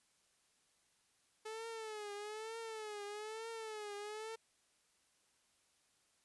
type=tone with vibrato; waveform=sawtooth; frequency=431.7 Hz; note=A4; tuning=33 cents flat; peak=-40 dBFS; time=1.45-4.36 s; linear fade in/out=10 ms; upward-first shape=triangle; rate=1.1 Hz; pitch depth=110 cents each way; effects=white hiss -75 dBFS RMS until 6.24 s + resampled to 24000 Hz